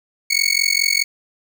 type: tone with amplitude modulation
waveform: 20% pulse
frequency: 2217 Hz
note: C#7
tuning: in tune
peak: -6 dBFS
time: 0.3-1.04 s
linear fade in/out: 10 ms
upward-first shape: sine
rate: 44.8 Hz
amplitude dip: 100%
effects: none